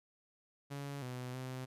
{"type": "tone with pitch steps", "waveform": "sawtooth", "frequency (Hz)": [141.2, 125.7, 129], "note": ["C#3", "B2", "C3"], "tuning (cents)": [32, 31, -24], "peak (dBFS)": -37, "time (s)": [0.7, 1.66], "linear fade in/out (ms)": 20, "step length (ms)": 320, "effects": ["resampled to 32000 Hz"]}